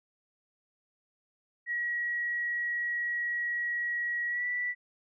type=tone with pitch glide; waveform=sine; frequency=1912 to 1962.4 Hz; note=A#6 to B6; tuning=+43 to -12 cents; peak=-29 dBFS; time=1.66-4.75 s; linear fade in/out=50 ms; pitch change=+45 cents; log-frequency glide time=4.28-4.46 s; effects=none